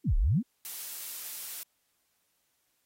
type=exponential two-way sweep; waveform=sine; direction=down then up; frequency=357.2 to 30.23 to 282.1 Hz; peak=-22 dBFS; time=0.04-0.43 s; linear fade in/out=50 ms; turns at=0.16 s
type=noise; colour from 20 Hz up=blue; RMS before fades=-39 dBFS; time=0.65-1.63 s; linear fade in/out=0 ms
effects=white hiss -75 dBFS RMS until 2.85 s + AAC 48 kbps